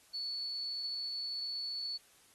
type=tone; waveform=sine; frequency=4435 Hz; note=C#8; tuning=in tune; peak=-36 dBFS; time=0.13-1.98 s; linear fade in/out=20 ms; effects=white hiss -64 dBFS RMS until 2.34 s + AAC 32 kbps